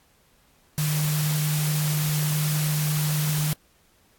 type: tone in noise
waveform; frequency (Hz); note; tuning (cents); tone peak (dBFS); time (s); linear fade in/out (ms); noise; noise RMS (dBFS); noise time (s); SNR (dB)
sine; 151.5; D#3; -46; -22; 0.78-3.53; 0; white; -30; 0.78-3.53; +5
effects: pink hiss -61 dBFS RMS until 4.18 s + AAC 64 kbps